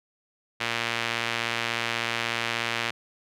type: tone with band-pass filter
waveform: sawtooth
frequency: 116.54 Hz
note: A#2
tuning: in tune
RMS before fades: -29 dBFS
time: 0.6-2.91 s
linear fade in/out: 10 ms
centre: 2500 Hz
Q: 1.3
effects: none

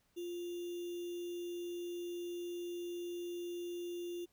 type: tone with sample-and-hold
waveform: sine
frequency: 349.2 Hz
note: F4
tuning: in tune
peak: -39 dBFS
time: 0.16-4.26 s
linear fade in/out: 20 ms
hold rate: 3150 Hz
effects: pink hiss -75 dBFS RMS until 4.32 s

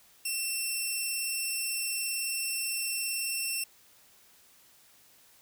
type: tone with vibrato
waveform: 10% pulse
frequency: 2700 Hz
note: E7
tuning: 41 cents sharp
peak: -22 dBFS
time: 0.25-3.64 s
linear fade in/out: 5 ms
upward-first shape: sine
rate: 19 Hz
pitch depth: 8 cents each way
effects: white hiss -60 dBFS RMS until 5.41 s

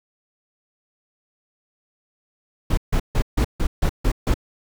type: noise bursts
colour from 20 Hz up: brown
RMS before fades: -18 dBFS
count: 8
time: 2.7-4.342 s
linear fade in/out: 5 ms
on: 74 ms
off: 150 ms
effects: none

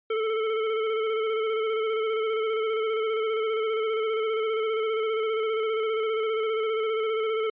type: tone with vibrato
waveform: square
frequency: 440 Hz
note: A4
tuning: in tune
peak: -25 dBFS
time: 0.1-7.5 s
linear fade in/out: 5 ms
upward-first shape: square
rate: 15 Hz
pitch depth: 27 cents each way
effects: resampled to 8000 Hz

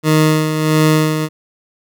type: tone with tremolo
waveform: 20% pulse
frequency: 155.56 Hz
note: D#3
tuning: in tune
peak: -4 dBFS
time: 0.03-1.29 s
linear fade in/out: 50 ms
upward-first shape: sine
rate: 1.5 Hz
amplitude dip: 55%
effects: none

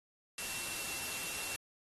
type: tone in noise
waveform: sine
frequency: 2709 Hz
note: E7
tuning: 47 cents sharp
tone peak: -46 dBFS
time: 0.38-1.56 s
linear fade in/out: 2 ms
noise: white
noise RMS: -40 dBFS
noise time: 0.38-1.56 s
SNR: -9 dB
effects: AAC 32 kbps

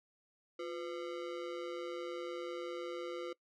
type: ring-modulated tone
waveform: square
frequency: 427.1 Hz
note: G#4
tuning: 48 cents sharp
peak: -37 dBFS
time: 0.59-3.33 s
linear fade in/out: 5 ms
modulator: 74.8 Hz
effects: noise-tail reverb RT60 0.1 s tail -22 dB re dry + low-pass 4000 Hz 12 dB/octave

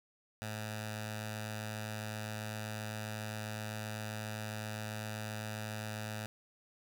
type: tone with notch filter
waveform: 10% pulse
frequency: 107.6 Hz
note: A2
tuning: 38 cents flat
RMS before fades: -41 dBFS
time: 0.42-6.26 s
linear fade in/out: 0 ms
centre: 360 Hz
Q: 0.65
effects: none

